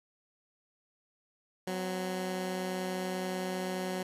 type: tone pair together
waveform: 15% pulse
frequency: 185 / 256.5 Hz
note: F#3 / C4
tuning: 0 / -34 cents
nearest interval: tritone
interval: 566 cents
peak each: -27 / -37 dBFS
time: 1.67-4.03 s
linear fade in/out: 5 ms
effects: resampled to 32000 Hz